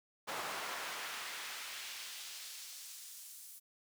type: noise with high-pass filter sweep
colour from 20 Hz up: brown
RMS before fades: -45 dBFS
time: 0.27-3.6 s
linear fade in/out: 20 ms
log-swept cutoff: 790 to 10000 Hz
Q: 0.84
effects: none